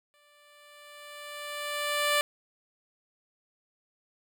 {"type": "tone with exponential growth", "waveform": "10% pulse", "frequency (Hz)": 587.3, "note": "D5", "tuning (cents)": 0, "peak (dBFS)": -14, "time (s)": [0.14, 2.21], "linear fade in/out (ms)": 0, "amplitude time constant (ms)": 450, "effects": []}